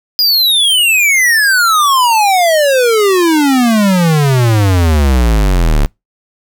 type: exponential sweep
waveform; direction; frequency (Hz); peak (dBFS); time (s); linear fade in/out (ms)
square; down; 4978 to 34.46; -8; 0.19-5.86; 0
effects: noise-tail reverb RT60 0.2 s tail -26 dB re dry